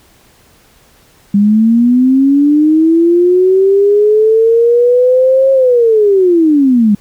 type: linear two-way sweep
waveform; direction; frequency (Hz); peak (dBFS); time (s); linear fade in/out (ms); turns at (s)
sine; up then down; 198.9 to 540 to 198.9; -5; 1.34-6.95; 5; 5.52
effects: pink hiss -47 dBFS RMS until 7 s